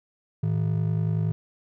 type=ring-modulated tone; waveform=triangle; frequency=134.6 Hz; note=C3; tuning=49 cents sharp; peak=-17 dBFS; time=0.43-1.32 s; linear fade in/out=0 ms; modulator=25.3 Hz; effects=none